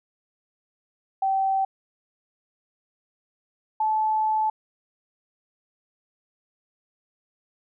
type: tone pair in turn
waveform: sine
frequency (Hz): 773 / 867.7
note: G5 / A5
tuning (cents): -24 / -24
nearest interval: major second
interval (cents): 200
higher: second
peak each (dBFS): -20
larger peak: neither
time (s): 1.22-1.65 / 3.8-4.5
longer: second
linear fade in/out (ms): 5
effects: none